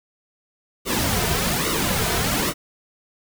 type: noise with flanger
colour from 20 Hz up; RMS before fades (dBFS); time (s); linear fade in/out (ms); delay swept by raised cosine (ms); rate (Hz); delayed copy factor
pink; -22; 0.85-2.54; 50; 1.2 to 3.7; 1.2; -0.7
effects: none